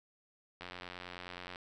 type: click train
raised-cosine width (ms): 0.3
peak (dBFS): -28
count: 86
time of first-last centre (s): 0.61-1.559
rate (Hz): 89.6
effects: none